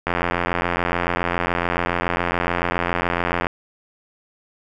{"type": "click train", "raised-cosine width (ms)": 0.5, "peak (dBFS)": -5, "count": 297, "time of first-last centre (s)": [0.07, 3.468], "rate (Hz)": 87.1, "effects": []}